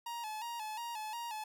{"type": "tone with vibrato", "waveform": "45% pulse", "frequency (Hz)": 900, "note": "A5", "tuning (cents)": 39, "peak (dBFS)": -39, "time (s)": [0.06, 1.44], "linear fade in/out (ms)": 5, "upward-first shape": "square", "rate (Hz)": 2.8, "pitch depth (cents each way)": 78, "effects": []}